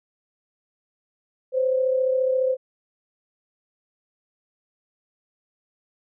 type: tone pair together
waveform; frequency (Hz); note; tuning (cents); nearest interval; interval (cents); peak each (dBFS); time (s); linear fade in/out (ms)
sine; 515.5 / 550; C5 / C#5; -26 / -14; minor second; 112; -19 / -28; 1.52-2.57; 50
effects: none